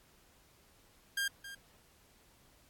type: tone with echo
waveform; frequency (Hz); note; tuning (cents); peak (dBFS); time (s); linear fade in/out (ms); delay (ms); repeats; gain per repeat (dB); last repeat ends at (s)
sawtooth; 1606; G6; +41; -28; 1.17-1.28; 5; 270; 1; -13; 1.55
effects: pink hiss -65 dBFS RMS until 2.69 s + AAC 64 kbps